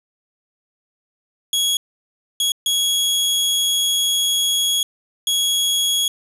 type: tone bursts at uneven times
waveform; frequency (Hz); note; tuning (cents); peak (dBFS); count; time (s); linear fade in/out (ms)
sawtooth; 3331; G#7; +4; -13; 4; 1.53-1.77 / 2.4-2.52 / 2.66-4.83 / 5.27-6.08; 2
effects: resampled to 32000 Hz + 7-bit